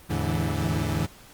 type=tone cluster; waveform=30% pulse; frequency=80.7 / 106.8 / 145.1 / 164.4 Hz; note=E2 / G#2 / D3 / E3; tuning=-36 / +49 / -21 / -4 cents; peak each=-27 dBFS; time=0.09-1.07 s; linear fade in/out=20 ms; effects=pink hiss -50 dBFS RMS until 1.33 s + Opus 32 kbps